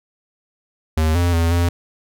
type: tone with pitch steps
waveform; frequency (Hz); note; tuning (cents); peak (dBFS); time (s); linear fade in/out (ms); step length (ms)
square; 78.9 / 87.1 / 83.5 / 86.3; D#2 / F2 / E2 / F2; +25 / -4 / +23 / -20; -15; 0.97-1.69; 5; 180
effects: none